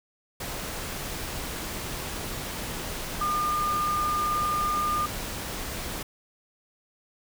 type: tone in noise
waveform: sine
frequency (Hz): 1209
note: D6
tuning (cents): +50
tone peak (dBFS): -24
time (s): 3.21-5.06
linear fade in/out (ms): 5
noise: pink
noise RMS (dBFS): -34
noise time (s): 0.4-6.03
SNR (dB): +7
effects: none